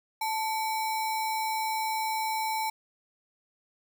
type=tone with sample-and-hold; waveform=sine; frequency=880 Hz; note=A5; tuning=in tune; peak=-27 dBFS; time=0.21-2.7 s; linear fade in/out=5 ms; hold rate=3150 Hz; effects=none